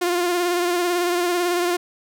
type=tone with vibrato; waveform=sawtooth; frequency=351.9 Hz; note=F4; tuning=13 cents sharp; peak=-15 dBFS; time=0.01-1.77 s; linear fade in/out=10 ms; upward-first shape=sine; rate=18 Hz; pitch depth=36 cents each way; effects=none